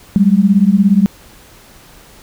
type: beating tone pair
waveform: sine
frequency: 190 / 207 Hz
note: F#3 / G#3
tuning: +46 / -5 cents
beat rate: 17 Hz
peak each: -10 dBFS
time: 0.16-1.06 s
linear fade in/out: 0 ms
effects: pink hiss -42 dBFS RMS until 2.22 s